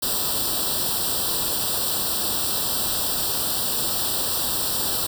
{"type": "noise with comb filter", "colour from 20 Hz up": "white", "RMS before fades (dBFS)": -24, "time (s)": [0.02, 5.07], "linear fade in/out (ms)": 10, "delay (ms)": 0.23, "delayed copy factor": 1, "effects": []}